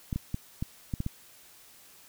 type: clicks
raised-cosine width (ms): 5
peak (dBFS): -18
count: 7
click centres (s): 0.128 / 0.16 / 0.344 / 0.625 / 0.938 / 1.004 / 1.064
effects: white hiss -55 dBFS RMS until 2.08 s